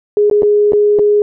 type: tone with dropouts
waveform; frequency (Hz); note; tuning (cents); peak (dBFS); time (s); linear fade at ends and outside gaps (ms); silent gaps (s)
sine; 415.3; G#4; 0; -7; 0.17-1.22; 1; 0.299-0.312 / 0.422-0.431 / 0.722-0.733 / 0.988-0.993
effects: none